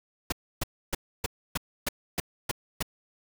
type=noise bursts; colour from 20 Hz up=pink; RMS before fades=-28 dBFS; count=9; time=0.3-2.827 s; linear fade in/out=5 ms; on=23 ms; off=290 ms; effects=none